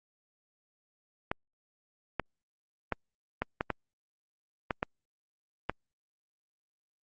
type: clicks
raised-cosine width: 0.5 ms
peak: -14 dBFS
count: 9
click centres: 1.315 / 2.197 / 2.923 / 3.42 / 3.609 / 3.703 / 4.708 / 4.829 / 5.696 s
effects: Opus 48 kbps